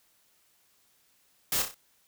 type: noise with echo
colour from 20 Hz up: white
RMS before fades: -28 dBFS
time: 1.52-1.62 s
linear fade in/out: 2 ms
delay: 31 ms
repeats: 4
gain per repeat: -6 dB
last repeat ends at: 1.744 s
effects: white hiss -67 dBFS RMS until 2.07 s